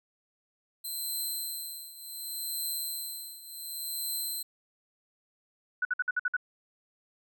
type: tone with tremolo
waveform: 5% pulse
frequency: 4091 Hz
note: C8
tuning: 40 cents flat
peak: -24 dBFS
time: 0.84-4.43 s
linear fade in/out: 10 ms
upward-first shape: triangle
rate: 0.68 Hz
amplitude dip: 85%
type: tone bursts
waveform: sine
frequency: 1480 Hz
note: F#6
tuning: in tune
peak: -25 dBFS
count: 7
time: 5.82-6.367 s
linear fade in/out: 5 ms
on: 31 ms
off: 55 ms
effects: none